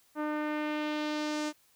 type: tone with low-pass filter sweep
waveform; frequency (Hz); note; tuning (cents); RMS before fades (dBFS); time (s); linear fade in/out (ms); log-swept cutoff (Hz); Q
sawtooth; 301.9; D4; +48; -33; 0.15-1.53; 50; 1300 to 7400; 1.4
effects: white hiss -66 dBFS RMS until 1.75 s